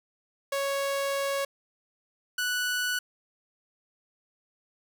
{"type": "tone pair in turn", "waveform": "sawtooth", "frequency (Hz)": [554.4, 1480.1], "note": ["C#5", "F#6"], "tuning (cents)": [0, 0], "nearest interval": "octave + perfect fourth", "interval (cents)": 1700, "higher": "second", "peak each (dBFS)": -23, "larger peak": "neither", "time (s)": [[0.52, 1.45], [2.38, 2.99]], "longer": "first", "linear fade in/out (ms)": 5, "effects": []}